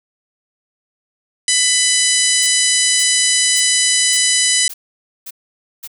harmonic tone, 997 Hz, B5, 16 cents sharp, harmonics 2 / 3 / 4 / 5 / 6 / 7 / 8 / 9 / 10, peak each -21 / -21 / -21 / -21 / -21 / -21 / -21 / -21 / -21 dBFS, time 1.48-4.68 s, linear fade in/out 2 ms
blue noise bursts, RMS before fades -30 dBFS, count 7, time 2.42-5.876 s, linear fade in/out 10 ms, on 48 ms, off 520 ms
effects none

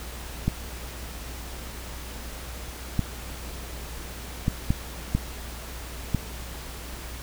clicks, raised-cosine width 5 ms, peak -9 dBFS, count 6, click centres 0.48 / 2.993 / 4.481 / 4.705 / 5.15 / 6.147 s, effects added 60 Hz sine -38 dBFS peak until 7.22 s + pink hiss -40 dBFS RMS until 7.22 s

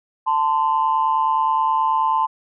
sine tone pair together, 885 / 1034.4 Hz, A5 / C6, +10 / -20 cents, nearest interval minor third, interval 270 cents, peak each -18 dBFS, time 0.26-2.27 s, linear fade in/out 20 ms, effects tanh soft clip ceiling -8 dBFS

